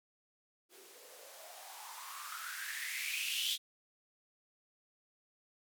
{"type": "noise with band-pass filter sweep", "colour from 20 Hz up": "violet", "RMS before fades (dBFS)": -42, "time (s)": [0.69, 3.58], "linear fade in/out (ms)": 50, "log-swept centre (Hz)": [350, 3400], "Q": 7.4, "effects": []}